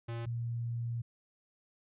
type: tone pair in turn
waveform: square / sine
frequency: 116.54 / 117.69 Hz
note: A#2 / A#2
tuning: 0 / +17 cents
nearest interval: unison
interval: 17 cents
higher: second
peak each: -37 / -33 dBFS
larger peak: second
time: 0.08-0.26 / 0.26-1.02 s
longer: second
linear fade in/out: 10 ms
effects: resampled to 8000 Hz